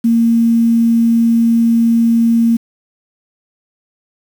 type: tone with quantisation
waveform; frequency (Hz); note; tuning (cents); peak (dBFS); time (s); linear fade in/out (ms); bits
sine; 230.7; A#3; -18; -8; 0.04-2.57; 10; 6
effects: none